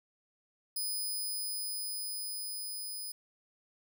10% pulse tone with level ramp, 5000 Hz, D#8, 8 cents sharp, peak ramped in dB -26 to -32 dBFS, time 0.76-3.12 s, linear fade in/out 5 ms, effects none

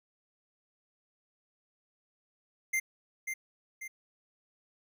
square tone with echo, 2093 Hz, C7, in tune, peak -28 dBFS, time 2.73-2.8 s, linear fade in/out 10 ms, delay 540 ms, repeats 2, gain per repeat -6 dB, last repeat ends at 3.88 s, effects none

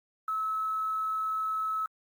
sine tone with quantisation, 1296 Hz, E6, 30 cents flat, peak -28 dBFS, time 0.28-1.86 s, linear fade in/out 2 ms, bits 9, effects Opus 48 kbps

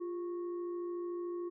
sine tone with frequency modulation, 349.2 Hz, F4, in tune, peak -36 dBFS, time 0-1.5 s, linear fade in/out 20 ms, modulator 752 Hz, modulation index 0.33, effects none

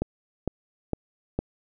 click train, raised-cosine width 2 ms, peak -12 dBFS, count 4, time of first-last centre 0.02-1.39 s, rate 2.19 Hz, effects none

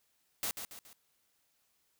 white noise with echo, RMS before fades -35 dBFS, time 0.43-0.51 s, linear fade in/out 0 ms, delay 140 ms, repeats 3, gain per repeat -7 dB, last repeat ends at 0.93 s, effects white hiss -75 dBFS RMS until 1.99 s

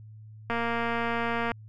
click train, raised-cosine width 0.5 ms, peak -15 dBFS, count 238, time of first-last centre 0.5-1.517 s, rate 233 Hz, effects added 108 Hz sine -44 dBFS peak until 1.68 s

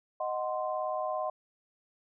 sine chord, C diminished, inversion first, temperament equal with one note detuned, 622.3 / 740 / 1042.3 Hz, Eb5 / Gb5 / C6, 0 / 0 / -7 cents, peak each -33 / -35 / -36 dBFS, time 0.2-1.3 s, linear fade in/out 5 ms, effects none

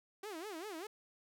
sawtooth tone with vibrato, 370 Hz, F#4, in tune, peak -39 dBFS, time 0.23-0.87 s, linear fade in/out 5 ms, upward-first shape sine, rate 5.1 Hz, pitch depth 280 cents each way, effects none

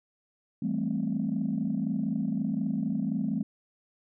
sine chord, A minor seventh, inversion second, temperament equal, 164.81 / 196 / 220 / 261.6 Hz, E3 / G3 / A3 / C4, 0 / 0 / 0 / 0 cents, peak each -34 / -31 / -30 / -32 dBFS, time 0.62-3.43 s, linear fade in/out 5 ms, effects tanh soft clip ceiling -19 dBFS

